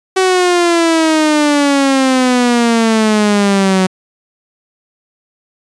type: exponential sweep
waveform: sawtooth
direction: down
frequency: 379.7 to 185.4 Hz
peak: -5 dBFS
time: 0.16-3.87 s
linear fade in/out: 10 ms
effects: resampled to 22050 Hz